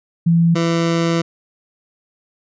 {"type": "tone pair in turn", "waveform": ["sine", "20% pulse"], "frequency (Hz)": [167.8, 167.15], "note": ["E3", "E3"], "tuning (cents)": [31, 24], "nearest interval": "unison", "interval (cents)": 7, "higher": "first", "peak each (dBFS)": -10, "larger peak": "neither", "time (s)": [[0.26, 0.55], [0.55, 1.22]], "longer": "second", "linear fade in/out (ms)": 10, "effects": ["resampled to 16000 Hz"]}